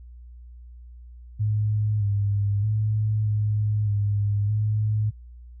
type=tone with pitch steps; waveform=sine; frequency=106.1 / 101.4 / 107.4 / 105.7 / 102.5 / 106.8 Hz; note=G#2 / G#2 / A2 / G#2 / G#2 / G#2; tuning=+38 / -41 / -41 / +31 / -22 / +49 cents; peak=-20 dBFS; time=1.39-5.11 s; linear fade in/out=20 ms; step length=620 ms; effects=added 60 Hz sine -41 dBFS peak until 5.6 s